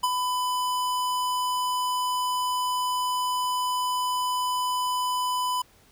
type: tone with ADSR envelope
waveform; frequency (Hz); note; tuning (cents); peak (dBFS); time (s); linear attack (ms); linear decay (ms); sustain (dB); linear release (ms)
square; 1000; B5; +21; -20; 0.03-5.62; 10; 37; -5; 6
effects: pink hiss -58 dBFS RMS until 5.91 s